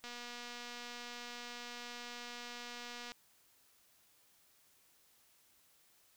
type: click train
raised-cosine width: 0.2 ms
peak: -30 dBFS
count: 743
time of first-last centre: 0.04-3.119 s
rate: 241 Hz
effects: white hiss -69 dBFS RMS until 6.16 s